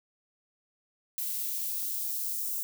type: noise with high-pass filter sweep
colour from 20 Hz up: violet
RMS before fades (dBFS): -33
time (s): 1.18-2.63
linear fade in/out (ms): 0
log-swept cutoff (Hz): 2000 to 6300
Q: 0.88
effects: none